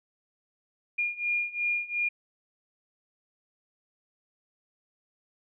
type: beating tone pair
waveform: sine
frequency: 2418 / 2420.8 Hz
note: D7 / D#7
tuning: +50 / -48 cents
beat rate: 2.8 Hz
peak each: -31 / -29 dBFS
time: 0.98-2.09 s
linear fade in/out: 10 ms
effects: none